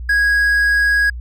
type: tone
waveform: triangle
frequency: 1653 Hz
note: G#6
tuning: 9 cents flat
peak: -10 dBFS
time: 0.09-1.1 s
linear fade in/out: 5 ms
effects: added 60 Hz sine -25 dBFS peak until 1.2 s